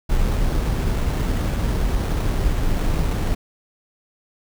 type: noise with sample-and-hold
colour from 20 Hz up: brown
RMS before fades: -20 dBFS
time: 0.09-3.35 s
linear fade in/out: 10 ms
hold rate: 4900 Hz
effects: none